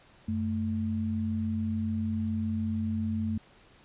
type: tone pair together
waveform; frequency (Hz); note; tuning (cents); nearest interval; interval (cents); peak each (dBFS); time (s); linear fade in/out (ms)
sine; 93.01 / 220; F#2 / A3; +10 / 0; octave + minor third; 1490; -32 / -29; 0.28-3.38; 5
effects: pink hiss -58 dBFS RMS until 3.84 s + resampled to 8000 Hz